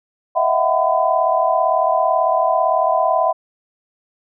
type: tone cluster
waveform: sine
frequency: 636 / 674 / 749 / 1008 Hz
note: D#5 / E5 / F#5 / B5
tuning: +38 / +38 / +21 / +35 cents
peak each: -19 dBFS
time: 0.35-3.33 s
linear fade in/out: 20 ms
effects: none